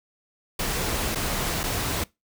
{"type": "noise with dropouts", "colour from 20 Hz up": "pink", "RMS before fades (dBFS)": -27, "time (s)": [0.59, 2.04], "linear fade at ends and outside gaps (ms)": 5, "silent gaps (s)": [[1.149, 1.156], [1.633, 1.637]], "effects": ["noise-tail reverb RT60 0.2 s tail -22 dB re dry"]}